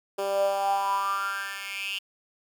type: tone with high-pass filter sweep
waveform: 10% pulse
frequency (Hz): 197.2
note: G3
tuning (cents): +11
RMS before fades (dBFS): -28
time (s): 0.18-1.99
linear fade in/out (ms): 10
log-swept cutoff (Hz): 460 to 2900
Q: 8
effects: 9-bit